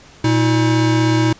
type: tone pair together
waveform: square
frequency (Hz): 118.5 / 319.3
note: A#2 / D#4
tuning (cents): +29 / +45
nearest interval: octave + perfect fourth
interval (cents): 1716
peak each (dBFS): -16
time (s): 0.24-1.33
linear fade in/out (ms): 5
effects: pink hiss -44 dBFS RMS until 1.39 s + resampled to 16000 Hz